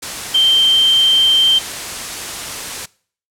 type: tone in noise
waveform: sine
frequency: 3136 Hz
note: G7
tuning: in tune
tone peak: -9 dBFS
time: 0.34-1.59 s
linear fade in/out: 10 ms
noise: white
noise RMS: -25 dBFS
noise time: 0.02-2.86 s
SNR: +13 dB
effects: noise-tail reverb RT60 0.5 s tail -23 dB re dry + low-pass 10000 Hz 12 dB/octave